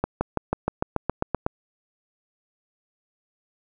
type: accelerating click train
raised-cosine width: 1 ms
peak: -8 dBFS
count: 11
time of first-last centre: 0.04-1.464 s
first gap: 170 ms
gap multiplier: 0.96
effects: none

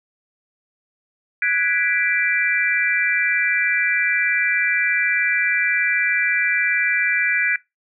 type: chord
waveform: sine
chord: G# half-diminished seventh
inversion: third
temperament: equal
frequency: 1480 / 1661.2 / 1975.5 / 2349 Hz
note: F#6 / G#6 / B6 / D7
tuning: 0 / 0 / 0 / 0 cents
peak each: -25 / -22 / -22 / -22 dBFS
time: 1.42-7.56 s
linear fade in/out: 2 ms
effects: noise-tail reverb RT60 0.2 s tail -21 dB re dry

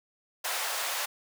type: high-pass noise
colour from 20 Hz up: pink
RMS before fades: -32 dBFS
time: 0.44-1.06 s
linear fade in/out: 10 ms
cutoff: 660 Hz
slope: 24 dB/octave
effects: none

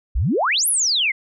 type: exponential two-way sweep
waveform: sine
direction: up then down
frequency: 46.25 to 11680 to 2019 Hz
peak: -16 dBFS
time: 0.15-1.12 s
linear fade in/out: 10 ms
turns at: 0.68 s
effects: none

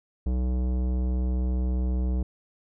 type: tone with tanh clipping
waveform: sine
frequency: 62.6 Hz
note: B1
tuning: 24 cents sharp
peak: -25 dBFS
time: 0.26-2.23 s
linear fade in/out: 5 ms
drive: 16 dB
effects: none

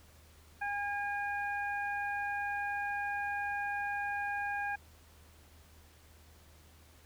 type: harmonic tone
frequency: 813 Hz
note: G#5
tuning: 37 cents flat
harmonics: 1 / 2 / 3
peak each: -36 / -36 / -44 dBFS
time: 0.61-4.76 s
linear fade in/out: 10 ms
effects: added 78 Hz sine -59 dBFS peak until 7.05 s + pink hiss -62 dBFS RMS until 7.05 s

